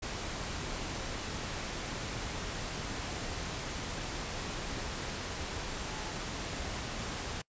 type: tone in noise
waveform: sine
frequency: 864 Hz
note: A5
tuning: 32 cents flat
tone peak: -49 dBFS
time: 5.86-6.12 s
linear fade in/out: 10 ms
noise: pink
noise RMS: -38 dBFS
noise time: 0.02-7.42 s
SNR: -14 dB
effects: noise-tail reverb RT60 0.1 s tail -24 dB re dry + resampled to 16000 Hz